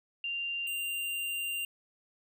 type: tone pair in turn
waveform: sine / square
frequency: 2784 / 2784 Hz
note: F7 / F7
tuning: -6 / -6 cents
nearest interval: unison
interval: 0 cents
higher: neither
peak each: -32 / -33 dBFS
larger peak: first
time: 0.24-0.67 / 0.67-1.65 s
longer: second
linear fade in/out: 2 ms
effects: none